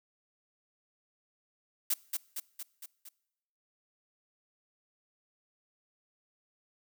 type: noise with echo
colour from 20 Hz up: blue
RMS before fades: -29 dBFS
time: 1.9-1.94 s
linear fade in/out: 5 ms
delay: 230 ms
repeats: 5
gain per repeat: -4 dB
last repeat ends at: 3.09 s
effects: noise-tail reverb RT60 0.9 s tail -23 dB re dry